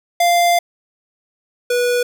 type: tone pair in turn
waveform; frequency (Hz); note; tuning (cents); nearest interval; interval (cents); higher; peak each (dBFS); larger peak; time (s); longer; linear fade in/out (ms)
square; 695 / 488.1; F5 / B4; -9 / -20; tritone; 611; first; -12 / -15; first; 0.2-0.59 / 1.7-2.03; first; 5
effects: none